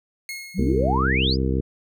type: tone with exponential decay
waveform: sawtooth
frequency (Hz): 2163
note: C#7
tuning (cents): -43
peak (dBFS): -25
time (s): 0.29-1.12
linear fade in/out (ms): 1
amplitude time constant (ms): 180
type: exponential sweep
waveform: sine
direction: up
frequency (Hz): 164 to 5300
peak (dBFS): -21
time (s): 0.54-1.37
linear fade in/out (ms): 50
type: harmonic tone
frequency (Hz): 65.7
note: C2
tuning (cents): +8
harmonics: 1 / 2 / 3 / 4 / 5 / 6 / 7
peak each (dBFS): -23 / -26 / -28 / -29 / -30 / -31 / -31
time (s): 0.58-1.61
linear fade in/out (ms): 10
effects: none